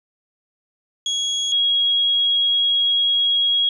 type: tone pair in turn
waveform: 35% pulse / sine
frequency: 3322 / 3303 Hz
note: G#7 / G#7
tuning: 0 / -10 cents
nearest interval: unison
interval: 10 cents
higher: first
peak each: -18 / -15 dBFS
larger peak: second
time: 1.06-1.52 / 1.52-3.69 s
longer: second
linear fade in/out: 2 ms
effects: resampled to 24000 Hz